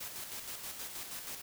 white noise with tremolo, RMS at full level -42 dBFS, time 0-1.42 s, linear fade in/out 10 ms, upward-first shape square, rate 6.3 Hz, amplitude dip 40%, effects none

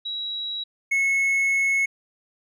sine / triangle tone pair in turn, 3876 / 2189 Hz, B7 / C#7, -33 / -22 cents, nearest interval minor seventh, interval 989 cents, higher first, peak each -27 / -17 dBFS, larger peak second, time 0.05-0.64 / 0.91-1.86 s, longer second, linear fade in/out 10 ms, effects none

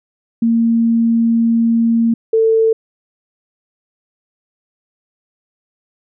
sine tone pair in turn, 230 / 446.6 Hz, A#3 / A4, -23 / +26 cents, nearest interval major seventh, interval 1149 cents, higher second, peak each -10 / -9 dBFS, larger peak second, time 0.42-2.14 / 2.33-2.73 s, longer first, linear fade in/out 5 ms, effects none

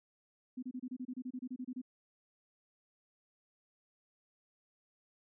sine tone bursts, 253.1 Hz, B3, 43 cents sharp, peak -38 dBFS, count 15, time 0.57-1.817 s, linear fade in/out 10 ms, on 57 ms, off 28 ms, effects none

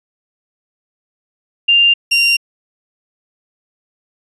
sine / 30% pulse tone pair in turn, 2794 / 2771 Hz, F7 / F7, 0 / -14 cents, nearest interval unison, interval 14 cents, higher first, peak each -7 dBFS, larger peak neither, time 1.68-1.94 / 2.11-2.37 s, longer neither, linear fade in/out 10 ms, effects resampled to 24000 Hz

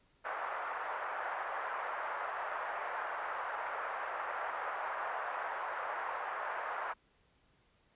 white band-pass noise, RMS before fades -39 dBFS, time 0.24-6.94 s, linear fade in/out 20 ms, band 600 to 1500 Hz, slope 24 dB/octave, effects pink hiss -71 dBFS RMS until 7.95 s + resampled to 8000 Hz

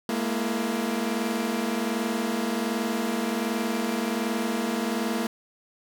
sawtooth tone cluster, 213.4 / 234.7 / 336.2 Hz, G#3 / A#3 / E4, +47 / +12 / +34 cents, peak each -26 / -24 / -29 dBFS, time 0.09-5.27 s, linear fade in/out 2 ms, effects 9-bit

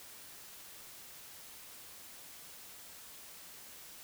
silence, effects white hiss -52 dBFS RMS until 4.03 s

